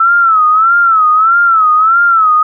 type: tone with vibrato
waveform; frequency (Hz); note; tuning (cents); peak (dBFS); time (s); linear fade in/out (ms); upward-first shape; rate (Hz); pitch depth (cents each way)
sine; 1316; E6; -3; -5; 0-2.43; 5; sine; 1.6; 110
effects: none